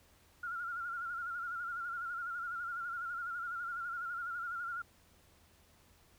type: tone with vibrato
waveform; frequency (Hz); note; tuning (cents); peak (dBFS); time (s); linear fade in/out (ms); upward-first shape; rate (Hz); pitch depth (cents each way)
sine; 1398; F6; +1; -37; 0.43-4.82; 5; sine; 12; 67
effects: added 82 Hz sine -70 dBFS peak until 6.18 s + pink hiss -66 dBFS RMS until 6.18 s